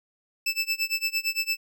25% pulse tone with tremolo, 2637 Hz, E7, in tune, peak -18 dBFS, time 0.46-1.57 s, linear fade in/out 5 ms, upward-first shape sine, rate 8.8 Hz, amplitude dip 95%, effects none

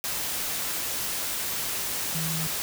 sine tone in noise, 161 Hz, E3, 41 cents flat, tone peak -30 dBFS, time 2.15-2.47 s, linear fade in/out 0 ms, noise white, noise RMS -30 dBFS, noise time 0.04-2.62 s, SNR -3 dB, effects none

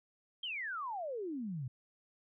sine exponential sweep, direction down, 3245 to 119.2 Hz, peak -37 dBFS, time 0.43-1.68 s, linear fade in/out 5 ms, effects none

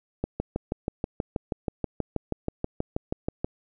click train, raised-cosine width 2 ms, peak -13 dBFS, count 21, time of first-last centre 0.24-3.445 s, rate 6.24 Hz, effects none

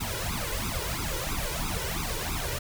pink noise with flanger, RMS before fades -31 dBFS, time 0-2.59 s, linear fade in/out 10 ms, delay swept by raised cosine 0.8 to 2.1 ms, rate 3 Hz, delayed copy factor +0.95, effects none

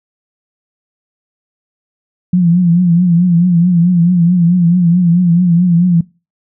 sine tone with vibrato, 174.61 Hz, F3, in tune, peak -6 dBFS, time 2.33-6.01 s, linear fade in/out 5 ms, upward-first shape triangle, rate 4.6 Hz, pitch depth 92 cents each way, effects noise-tail reverb RT60 0.3 s tail -22 dB re dry

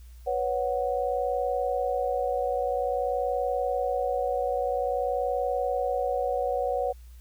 sine chord, B suspended second, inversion none, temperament equal, 493.9 / 554.4 / 740 Hz, B4 / C#5 / F#5, 0 / 0 / 0 cents, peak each -29 dBFS, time 0.26-6.93 s, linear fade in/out 20 ms, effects added 60 Hz sine -44 dBFS peak until 7.2 s + white hiss -62 dBFS RMS until 7.2 s

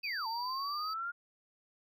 triangle tone, 4643 Hz, D8, 21 cents flat, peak -39 dBFS, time 0.03-0.94 s, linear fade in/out 10 ms
sine linear two-way sweep, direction down then up, 2637 to 881 to 1424 Hz, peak -35 dBFS, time 0.03-1.12 s, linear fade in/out 20 ms, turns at 0.27 s
effects none

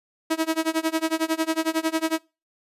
sawtooth tone with tremolo, 321.4 Hz, E4, 44 cents flat, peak -15 dBFS, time 0.3-2.19 s, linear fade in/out 10 ms, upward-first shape sine, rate 11 Hz, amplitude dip 95%, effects noise-tail reverb RT60 0.3 s tail -25 dB re dry + resampled to 32000 Hz

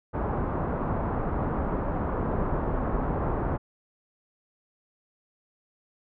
pink low-pass noise, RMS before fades -28 dBFS, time 0.13-3.58 s, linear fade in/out 20 ms, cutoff 1200 Hz, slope 24 dB/octave, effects none

